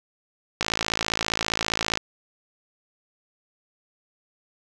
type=click train; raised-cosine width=0.2 ms; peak=-5 dBFS; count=76; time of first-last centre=0.61-1.974 s; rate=55 Hz; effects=none